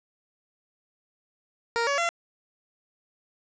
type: tone with pitch steps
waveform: 15% pulse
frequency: 466.2 / 564.1 / 682.6 Hz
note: A#4 / C#5 / F5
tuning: 0 / +30 / -40 cents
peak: -17 dBFS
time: 1.76-2.09 s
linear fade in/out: 0 ms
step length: 110 ms
effects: resampled to 16000 Hz + 9-bit